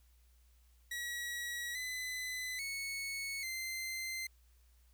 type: tone with pitch steps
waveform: sawtooth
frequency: 1920 / 2014 / 2208 / 2077 Hz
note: B6 / B6 / C#7 / C7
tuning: -49 / +33 / -7 / -13 cents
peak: -35 dBFS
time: 0.91-4.27 s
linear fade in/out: 5 ms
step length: 840 ms
effects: added 60 Hz sine -63 dBFS peak until 4.93 s + white hiss -74 dBFS RMS until 4.93 s